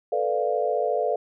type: chord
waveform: sine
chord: B half-diminished seventh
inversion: third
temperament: equal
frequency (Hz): 440 / 493.9 / 587.3 / 698.5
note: A4 / B4 / D5 / F5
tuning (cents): 0 / 0 / 0 / 0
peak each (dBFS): -27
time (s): 0.12-1.16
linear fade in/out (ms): 5
effects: none